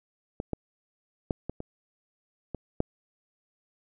clicks, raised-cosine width 2 ms, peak -18 / -16 / -13 / -19 / -23 / -20 / -11 dBFS, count 7, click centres 0.401 / 0.533 / 1.308 / 1.496 / 1.604 / 2.547 / 2.804 s, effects none

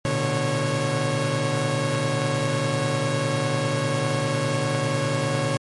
sawtooth tone cluster, 112.9 / 122.9 / 147.8 / 549 Hz, A2 / B2 / D3 / C#5, +45 / -8 / +11 / -17 cents, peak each -28 / -23 / -22 / -22 dBFS, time 0.05-5.57 s, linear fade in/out 0 ms, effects MP3 48 kbps

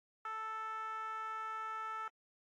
10% pulse tone with band-pass filter, 440 Hz, A4, in tune, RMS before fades -42 dBFS, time 0.25-2.08 s, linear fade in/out 2 ms, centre 1200 Hz, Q 5.9, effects AAC 48 kbps

